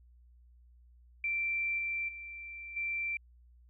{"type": "tone with level steps", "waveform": "sine", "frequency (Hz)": 2349, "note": "D7", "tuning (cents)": 0, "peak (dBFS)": [-30, -32, -42, -32], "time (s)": [1.24, 3.17], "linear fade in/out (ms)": 2, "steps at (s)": [1.78, 2.08, 2.76], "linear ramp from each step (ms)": 10, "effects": ["added 60 Hz sine -57 dBFS peak until 3.69 s"]}